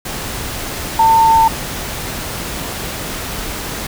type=tone in noise; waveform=sine; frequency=899 Hz; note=A5; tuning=37 cents sharp; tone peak=-7 dBFS; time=0.99-1.48 s; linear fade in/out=5 ms; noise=pink; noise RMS=-24 dBFS; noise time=0.05-3.87 s; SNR=+14 dB; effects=none